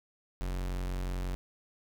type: tone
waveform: 45% pulse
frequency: 45.55 Hz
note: F#1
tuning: 26 cents flat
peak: -32 dBFS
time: 0.41-1.35 s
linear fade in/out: 0 ms
effects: none